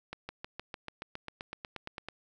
accelerating click train, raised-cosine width 0.3 ms, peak -23 dBFS, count 16, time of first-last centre 0.13-2.086 s, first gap 160 ms, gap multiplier 0.97, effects none

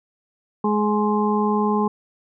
harmonic tone, 210 Hz, G#3, 19 cents sharp, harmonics 1 / 2 / 4 / 5, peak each -20 / -23 / -25 / -25 dBFS, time 0.64-1.88 s, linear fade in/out 5 ms, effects none

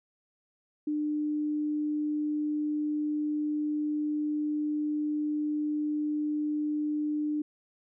sine tone, 300 Hz, D4, 37 cents sharp, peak -27 dBFS, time 0.87-7.42 s, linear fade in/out 5 ms, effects none

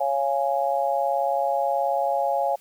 sine chord, Db major, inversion none, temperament just, 554.4 / 693 / 831.5 Hz, Db5 / F5 / Ab5, 0 / -14 / +2 cents, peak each -25 dBFS, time 0-2.56 s, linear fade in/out 10 ms, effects white hiss -56 dBFS RMS until 2.6 s

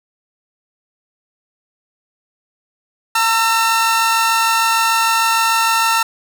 sawtooth tone pair together, 910 / 1341.7 Hz, A#5 / E6, -42 / +30 cents, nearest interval perfect fifth, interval 672 cents, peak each -12 dBFS, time 3.15-6.03 s, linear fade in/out 5 ms, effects none

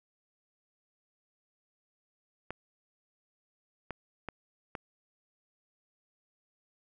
clicks, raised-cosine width 0.5 ms, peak -22 dBFS, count 4, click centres 2.506 / 3.907 / 4.287 / 4.752 s, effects none

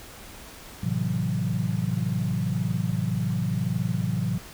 sine chord, F# half-diminished seventh, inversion first, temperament equal with one note detuned, 110 / 130.81 / 163.2 / 185 Hz, A2 / C3 / E3 / F#3, 0 / 0 / -17 / 0 cents, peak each -29 dBFS, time 0.83-4.38 s, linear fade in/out 5 ms, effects pink hiss -44 dBFS RMS until 4.53 s

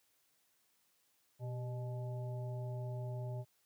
harmonic tone with a mistuned harmonic, 122.8 Hz, B2, 9 cents flat, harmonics 1 / 3 / 5 / 7, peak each -38 / -52 / -49 / -56 dBFS, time 1.39-3.45 s, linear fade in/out 50 ms, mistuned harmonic 3, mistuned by +98 cents, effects white hiss -75 dBFS RMS until 3.65 s + high-pass 80 Hz 12 dB/octave

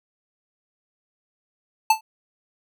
square tone with exponential decay, 880 Hz, A5, in tune, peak -11 dBFS, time 1.9-2.01 s, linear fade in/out 5 ms, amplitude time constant 23 ms, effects none

